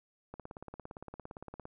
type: click train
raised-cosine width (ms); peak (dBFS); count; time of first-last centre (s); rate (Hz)
1; -30; 24; 0.34-1.654; 17.5
effects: none